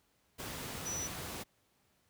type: tone in noise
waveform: sine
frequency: 5920 Hz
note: F#8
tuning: in tune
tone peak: -37 dBFS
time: 0.85-1.08 s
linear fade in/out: 20 ms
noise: pink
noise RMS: -42 dBFS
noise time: 0.38-1.44 s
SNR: +2 dB
effects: pink hiss -73 dBFS RMS until 2.09 s + high-pass 60 Hz 12 dB/octave